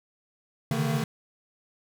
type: tone cluster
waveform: square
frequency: 136.6 / 148.3 / 157.2 / 226 Hz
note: C#3 / D3 / D#3 / A3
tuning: -25 / +17 / +18 / +47 cents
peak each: -31 dBFS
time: 0.71-1.04 s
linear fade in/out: 2 ms
effects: none